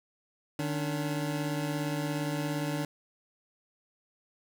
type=tone pair together; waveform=25% pulse; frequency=151.16 / 285.1 Hz; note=D#3 / C#4; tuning=-50 / +49 cents; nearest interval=major seventh; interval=1099 cents; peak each=-28 / -31 dBFS; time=0.59-2.85 s; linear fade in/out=2 ms; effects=none